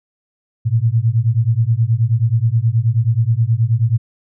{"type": "beating tone pair", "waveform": "sine", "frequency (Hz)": [110, 119.4], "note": ["A2", "A#2"], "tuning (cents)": [0, 42], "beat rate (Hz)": 9.4, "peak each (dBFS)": -15, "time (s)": [0.65, 3.98], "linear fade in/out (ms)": 20, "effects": []}